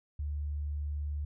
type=tone; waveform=sine; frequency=73.42 Hz; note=D2; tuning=in tune; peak=-32 dBFS; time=0.19-1.25 s; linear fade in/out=5 ms; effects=none